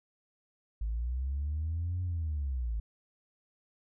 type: linear two-way sweep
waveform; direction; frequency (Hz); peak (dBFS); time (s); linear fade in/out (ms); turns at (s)
sine; up then down; 52.2 to 91.2 to 52.2; -29; 0.81-2.8; 5; 2.02
effects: tanh soft clip ceiling -27 dBFS